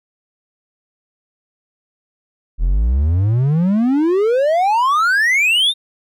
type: exponential sweep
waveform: triangle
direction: up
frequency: 38.75 to 3737 Hz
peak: -10 dBFS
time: 2.58-5.74 s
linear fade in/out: 50 ms
effects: none